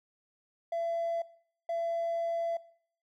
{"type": "tone bursts at uneven times", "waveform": "triangle", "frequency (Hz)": 673, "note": "E5", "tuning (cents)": 36, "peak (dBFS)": -27, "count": 2, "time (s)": [[0.72, 1.22], [1.69, 2.57]], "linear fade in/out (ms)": 5, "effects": ["noise-tail reverb RT60 0.6 s tail -21 dB re dry", "tanh soft clip ceiling -25 dBFS"]}